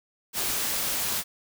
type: noise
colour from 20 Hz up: white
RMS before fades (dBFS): -28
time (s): 0.33-1.24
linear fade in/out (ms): 50
effects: none